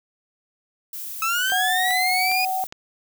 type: noise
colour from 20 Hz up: violet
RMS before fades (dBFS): -33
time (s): 0.93-2.67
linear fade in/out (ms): 2
type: linear sweep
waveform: 30% pulse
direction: up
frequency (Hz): 1289 to 2489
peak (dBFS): -18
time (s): 1.22-2.45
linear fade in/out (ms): 2
type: click train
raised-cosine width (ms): 0.2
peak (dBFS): -18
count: 4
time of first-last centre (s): 1.5-2.724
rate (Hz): 2.45
type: tone with pitch glide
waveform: sine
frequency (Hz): 740 to 751.6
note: F#5 to F#5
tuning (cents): 0 to +27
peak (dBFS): -22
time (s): 1.52-2.64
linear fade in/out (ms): 0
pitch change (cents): +27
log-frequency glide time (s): 2.25-2.47
effects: none